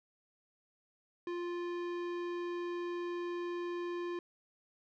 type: tone with tanh clipping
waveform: sine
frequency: 349.2 Hz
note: F4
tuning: in tune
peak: -38 dBFS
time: 1.27-4.19 s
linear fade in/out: 2 ms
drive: 17 dB
effects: none